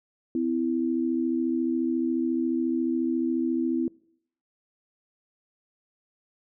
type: tone pair together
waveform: sine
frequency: 255.7 / 329.9 Hz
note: C4 / E4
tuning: -40 / +1 cents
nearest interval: major third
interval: 441 cents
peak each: -26 dBFS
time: 0.35-3.88 s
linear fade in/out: 2 ms
effects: noise-tail reverb RT60 0.7 s tail -24 dB re dry